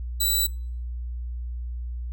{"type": "tone", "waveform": "10% pulse", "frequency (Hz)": 3951, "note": "B7", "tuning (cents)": 0, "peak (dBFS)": -13, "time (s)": [0.2, 0.47], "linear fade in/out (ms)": 10, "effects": ["noise-tail reverb RT60 0.5 s tail -26 dB re dry", "added 60 Hz sine -29 dBFS peak until 2.12 s"]}